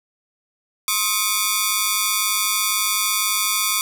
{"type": "ring-modulated tone", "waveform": "5% pulse", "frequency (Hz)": 1164, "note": "D6", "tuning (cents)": -16, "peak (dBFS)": -3, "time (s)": [0.88, 3.81], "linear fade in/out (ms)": 0, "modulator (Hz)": 101, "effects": []}